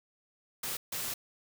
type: noise bursts at uneven times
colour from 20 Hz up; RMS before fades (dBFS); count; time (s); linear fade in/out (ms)
white; -36; 2; 0.63-0.77 / 0.92-1.14; 5
effects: none